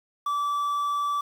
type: tone with quantisation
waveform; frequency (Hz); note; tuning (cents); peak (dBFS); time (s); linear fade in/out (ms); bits
triangle; 1158; D6; -25; -22; 0.26-1.21; 5; 8
effects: none